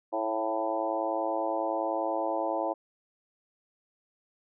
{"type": "harmonic tone with a mistuned harmonic", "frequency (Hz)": 110, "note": "A2", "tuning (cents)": 0, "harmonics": [3, 4, 5, 6, 7, 8, 9], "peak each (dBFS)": [-35, -41, -33, -33, -35, -35, -39], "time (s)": [0.12, 2.74], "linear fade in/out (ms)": 20, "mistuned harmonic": 6, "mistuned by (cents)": 23, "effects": []}